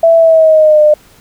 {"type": "tone with pitch glide", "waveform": "sine", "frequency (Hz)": [662, 603.6], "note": ["E5", "D5"], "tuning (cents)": [7, 47], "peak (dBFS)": -3, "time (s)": [0.03, 0.94], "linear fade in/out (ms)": 5, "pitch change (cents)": -160, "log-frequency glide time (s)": [0.17, 0.82], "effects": ["pink hiss -44 dBFS RMS until 1.2 s"]}